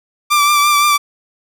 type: tone with vibrato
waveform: sawtooth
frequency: 1174.7 Hz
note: D6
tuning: in tune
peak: -6 dBFS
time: 0.3-0.98 s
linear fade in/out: 20 ms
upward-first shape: triangle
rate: 5.8 Hz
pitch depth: 34 cents each way
effects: none